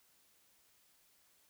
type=silence; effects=white hiss -70 dBFS RMS until 1.49 s